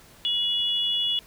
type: tone pair together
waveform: sine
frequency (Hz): 2903 / 3409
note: F#7 / G#7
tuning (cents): -34 / +45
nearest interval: minor third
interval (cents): 279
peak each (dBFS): -25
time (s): 0.25-1.19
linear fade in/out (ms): 0
effects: pink hiss -52 dBFS RMS until 1.26 s